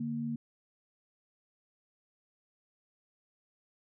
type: tone pair together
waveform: sine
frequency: 146.84 / 233.1 Hz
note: D3 / A#3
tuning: 0 / 0 cents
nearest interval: minor sixth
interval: 800 cents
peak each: -39 / -33 dBFS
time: 0-0.36 s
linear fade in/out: 5 ms
effects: none